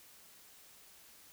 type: silence
effects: white hiss -59 dBFS RMS until 1.32 s